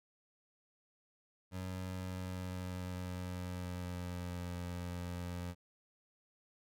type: tone with pitch glide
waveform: 25% pulse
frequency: 92.5 to 88.22 Hz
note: F#2 to F2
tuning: 0 to +18 cents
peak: -36 dBFS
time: 1.51-5.55 s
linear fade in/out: 50 ms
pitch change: -82 cents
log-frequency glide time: 1.89-4.52 s
effects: none